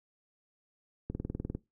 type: click train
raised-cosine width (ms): 3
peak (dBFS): -22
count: 10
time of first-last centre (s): 1.1-1.55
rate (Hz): 20
effects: noise-tail reverb RT60 0.2 s tail -19 dB re dry